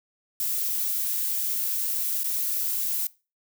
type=noise with dropouts; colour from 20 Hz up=violet; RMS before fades=-27 dBFS; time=0.4-3.07 s; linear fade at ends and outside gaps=2 ms; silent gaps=2.234-2.242 s; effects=noise-tail reverb RT60 0.3 s tail -21 dB re dry